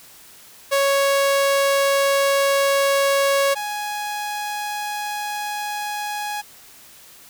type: tone pair in turn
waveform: sawtooth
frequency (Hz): 554.4 / 832.7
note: C#5 / G#5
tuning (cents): 0 / +4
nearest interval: perfect fifth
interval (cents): 704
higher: second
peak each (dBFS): -12 / -21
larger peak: first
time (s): 0.71-3.55 / 3.55-6.42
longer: second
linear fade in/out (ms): 20
effects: white hiss -46 dBFS RMS until 7.29 s